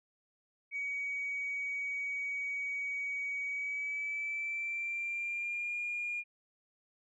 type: tone with pitch glide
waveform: sine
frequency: 2258 to 2420 Hz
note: C#7 to D#7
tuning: +31 to -49 cents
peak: -33 dBFS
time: 0.71-6.24 s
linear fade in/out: 50 ms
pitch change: +120 cents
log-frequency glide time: 3.44-5.77 s
effects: tanh soft clip ceiling -29 dBFS